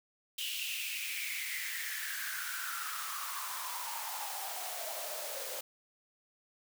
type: noise with high-pass filter sweep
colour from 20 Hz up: white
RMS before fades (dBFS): -39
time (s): 0.38-5.61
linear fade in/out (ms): 5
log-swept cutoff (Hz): 3000 to 520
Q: 7
effects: none